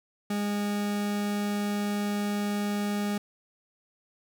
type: tone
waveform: 40% pulse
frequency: 205.4 Hz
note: G#3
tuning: 19 cents flat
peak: -26 dBFS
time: 0.3-3.18 s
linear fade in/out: 5 ms
effects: none